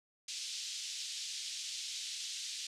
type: band-pass noise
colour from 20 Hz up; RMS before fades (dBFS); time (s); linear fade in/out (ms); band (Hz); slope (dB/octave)
pink; -42; 0.28-2.67; 5; 3200 to 7400; 24
effects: low-pass 12000 Hz 12 dB/octave